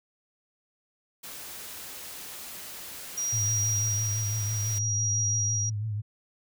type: noise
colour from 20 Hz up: white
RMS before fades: -41 dBFS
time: 1.23-4.79 s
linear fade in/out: 10 ms
type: tone with tremolo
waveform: sine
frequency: 5740 Hz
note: F8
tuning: 47 cents sharp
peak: -25 dBFS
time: 3.17-5.7 s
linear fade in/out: 10 ms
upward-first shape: sine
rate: 0.6 Hz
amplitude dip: 55%
type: tone with vibrato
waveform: sine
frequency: 107 Hz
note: A2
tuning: 48 cents flat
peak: -28 dBFS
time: 3.32-6.02 s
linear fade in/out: 20 ms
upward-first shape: triangle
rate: 6 Hz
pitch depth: 84 cents each way
effects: none